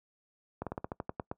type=slowing click train; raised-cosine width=1 ms; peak=-21 dBFS; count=10; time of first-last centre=0.62-1.314 s; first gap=47 ms; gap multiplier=1.12; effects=noise-tail reverb RT60 0.1 s tail -23 dB re dry + high-pass 60 Hz 12 dB/octave